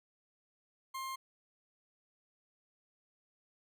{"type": "tone", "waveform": "40% pulse", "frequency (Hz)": 1060, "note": "C6", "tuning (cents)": 22, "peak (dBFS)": -38, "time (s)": [0.94, 1.16], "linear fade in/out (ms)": 10, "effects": []}